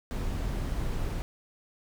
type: noise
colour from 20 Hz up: brown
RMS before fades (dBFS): -31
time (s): 0.11-1.22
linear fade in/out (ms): 0
effects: none